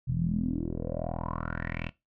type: tone with low-pass filter sweep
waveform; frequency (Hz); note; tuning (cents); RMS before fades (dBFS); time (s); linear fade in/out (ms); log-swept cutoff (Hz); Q
10% pulse; 41.2; E1; 0; -32; 0.07-1.9; 20; 130 to 2800; 6.6
effects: noise-tail reverb RT60 0.2 s tail -18 dB re dry